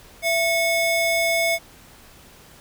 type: ring-modulated tone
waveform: square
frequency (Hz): 1433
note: F6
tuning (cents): +44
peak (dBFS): -16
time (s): 0.22-1.59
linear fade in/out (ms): 50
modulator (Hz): 765
effects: pink hiss -48 dBFS RMS until 2.6 s